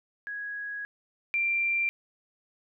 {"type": "tone pair in turn", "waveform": "sine", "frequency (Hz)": [1661.2, 2366], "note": ["G#6", "D7"], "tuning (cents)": [0, 12], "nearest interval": "tritone", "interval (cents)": 612, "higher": "second", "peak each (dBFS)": [-33, -24], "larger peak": "second", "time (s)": [[0.27, 0.85], [1.34, 1.89]], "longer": "first", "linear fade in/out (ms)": 0, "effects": []}